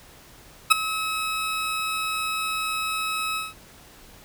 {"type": "tone with ADSR envelope", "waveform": "20% pulse", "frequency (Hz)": 1286, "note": "E6", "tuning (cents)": -43, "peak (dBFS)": -4, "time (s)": [0.7, 3.54], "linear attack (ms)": 18, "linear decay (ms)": 11, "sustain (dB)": -16, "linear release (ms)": 180, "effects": ["pink hiss -49 dBFS RMS until 4.24 s"]}